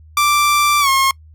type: tone with pitch glide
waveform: sawtooth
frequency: 1174.7 to 1077.2 Hz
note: D6 to C#6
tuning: 0 to -50 cents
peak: -8 dBFS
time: 0.17-1.11 s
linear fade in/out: 2 ms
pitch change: -150 cents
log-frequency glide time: 0.8-0.89 s
effects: noise-tail reverb RT60 0.1 s tail -25 dB re dry + added 78 Hz sine -40 dBFS peak until 1.34 s